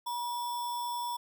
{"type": "tone with sample-and-hold", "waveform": "sine", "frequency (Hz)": 963, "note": "B5", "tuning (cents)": -44, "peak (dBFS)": -32, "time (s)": [0.06, 1.17], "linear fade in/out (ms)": 10, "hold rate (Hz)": 4410, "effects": []}